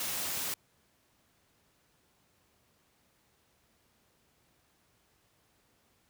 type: noise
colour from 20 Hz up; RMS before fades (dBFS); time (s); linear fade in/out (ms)
white; -35; 0-0.54; 2
effects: pink hiss -70 dBFS RMS until 6.09 s + high-pass 60 Hz 12 dB/octave